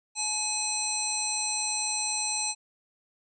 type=harmonic tone with a mistuned harmonic; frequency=848 Hz; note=G#5; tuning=36 cents sharp; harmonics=1 / 3 / 5 / 7 / 9 / 10; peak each=-37 / -36 / -34 / -34 / -33 / -34 dBFS; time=0.15-2.55 s; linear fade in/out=50 ms; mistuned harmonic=5; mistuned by=-54 cents; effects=none